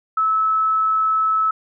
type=tone; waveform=sine; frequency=1301 Hz; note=E6; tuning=23 cents flat; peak=-15 dBFS; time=0.17-1.51 s; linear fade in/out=5 ms; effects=none